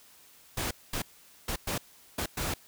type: noise bursts at uneven times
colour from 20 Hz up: pink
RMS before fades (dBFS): -32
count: 6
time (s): 0.57-0.71 / 0.93-1.02 / 1.48-1.56 / 1.67-1.78 / 2.18-2.26 / 2.37-2.54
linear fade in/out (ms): 5
effects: white hiss -57 dBFS RMS until 2.67 s